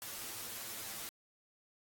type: noise with comb filter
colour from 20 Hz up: white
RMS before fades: -44 dBFS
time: 0.02-1.09 s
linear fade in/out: 0 ms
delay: 8.8 ms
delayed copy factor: +0.8
effects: AAC 64 kbps